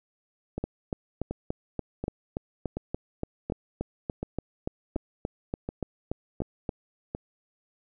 two click trains, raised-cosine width 2 ms, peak -16 / -18 dBFS, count 22 / 10, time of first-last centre 0.64-6.692 / 0.58-7.149 s, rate 3.47 / 1.37 Hz, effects none

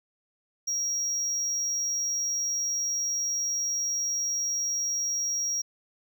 triangle tone, 5650 Hz, F8, 19 cents sharp, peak -25 dBFS, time 0.67-5.62 s, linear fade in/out 10 ms, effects none

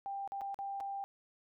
sine tone with dropouts, 792 Hz, G5, 18 cents sharp, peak -37 dBFS, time 0.06-1.04 s, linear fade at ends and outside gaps 0 ms, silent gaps 0.276-0.32 / 0.41-0.416 / 0.544-0.589 / 0.802-0.807 s, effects none

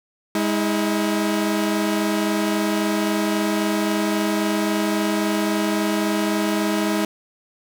sawtooth tone pair together, 206.3 / 321.3 Hz, G#3 / E4, -11 / -44 cents, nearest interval minor sixth, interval 767 cents, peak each -18 dBFS, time 0.35-7.05 s, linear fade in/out 2 ms, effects none

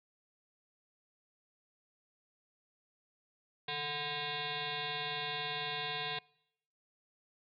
sine tone with frequency modulation, 2184 Hz, C#7, 26 cents flat, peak -35 dBFS, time 3.68-6.19 s, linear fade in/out 5 ms, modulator 290 Hz, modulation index 6.3, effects noise-tail reverb RT60 0.8 s tail -26 dB re dry

